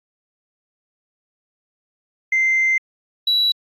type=tone pair in turn; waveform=sine; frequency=2082 / 3922 Hz; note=C7 / B7; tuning=-9 / -13 cents; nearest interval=major seventh; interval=1096 cents; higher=second; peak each=-13 dBFS; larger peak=neither; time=2.32-2.78 / 3.27-3.52 s; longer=first; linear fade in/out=5 ms; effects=tanh soft clip ceiling -11 dBFS + AAC 64 kbps